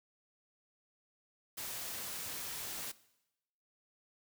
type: noise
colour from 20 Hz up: white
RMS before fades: -42 dBFS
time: 1.57-2.92 s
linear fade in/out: 10 ms
effects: noise-tail reverb RT60 0.9 s tail -19 dB re dry